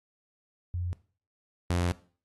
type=tone pair in turn; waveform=sine / sawtooth; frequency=88.4 / 87.84 Hz; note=F2 / F2; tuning=+22 / +11 cents; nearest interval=unison; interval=11 cents; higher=first; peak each=-29 / -21 dBFS; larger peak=second; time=0.74-0.93 / 1.7-1.92 s; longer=second; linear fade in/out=0 ms; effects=noise-tail reverb RT60 0.4 s tail -19 dB re dry + AAC 32 kbps